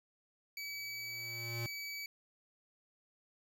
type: tone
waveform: 25% pulse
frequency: 2285 Hz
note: D7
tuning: 48 cents flat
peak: -37 dBFS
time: 0.57-2.06 s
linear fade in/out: 2 ms
type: tone with exponential growth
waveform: square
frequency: 117.4 Hz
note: A#2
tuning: 13 cents sharp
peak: -37 dBFS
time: 0.64-1.66 s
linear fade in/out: 0 ms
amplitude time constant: 220 ms
effects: none